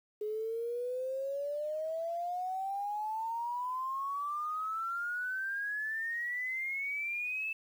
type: exponential sweep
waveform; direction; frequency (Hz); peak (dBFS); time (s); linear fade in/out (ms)
sine; up; 419.4 to 2642; -33; 0.21-7.53; 5
effects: 10-bit